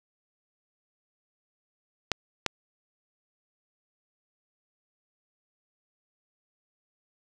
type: clicks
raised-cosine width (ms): 0.2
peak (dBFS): -7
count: 2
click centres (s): 2.117 / 2.463
effects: none